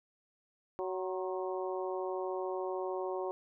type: harmonic tone with a mistuned harmonic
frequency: 186.6 Hz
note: F#3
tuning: 15 cents sharp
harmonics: 2 / 3 / 4 / 5 / 6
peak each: -36 / -40 / -42 / -44 / -46 dBFS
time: 0.79-3.31 s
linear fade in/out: 0 ms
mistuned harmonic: 6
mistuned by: -61 cents
effects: none